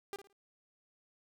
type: tone with echo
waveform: sawtooth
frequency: 399 Hz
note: G4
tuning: 31 cents sharp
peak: -35 dBFS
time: 0.13-0.16 s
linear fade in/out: 0 ms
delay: 56 ms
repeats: 3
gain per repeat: -11 dB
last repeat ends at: 0.328 s
effects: none